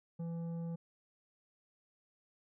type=tone with tanh clipping; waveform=sine; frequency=167.5 Hz; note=E3; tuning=28 cents sharp; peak=-39 dBFS; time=0.19-0.76 s; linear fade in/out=10 ms; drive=9 dB; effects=none